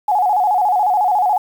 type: tone with vibrato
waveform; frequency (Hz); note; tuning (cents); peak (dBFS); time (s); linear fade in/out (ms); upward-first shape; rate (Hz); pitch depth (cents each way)
sine; 784; G5; 0; -12; 0.08-1.38; 5; square; 14; 120
effects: 7-bit

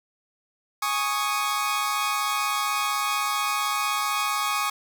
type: chord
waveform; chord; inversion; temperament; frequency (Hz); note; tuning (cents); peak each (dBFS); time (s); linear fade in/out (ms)
sawtooth; Ab suspended fourth; none; equal; 830.6 / 1108.7 / 1244.5; Ab5 / Db6 / Eb6; 0 / 0 / 0; -27 / -23 / -24; 0.82-4.7; 5
effects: none

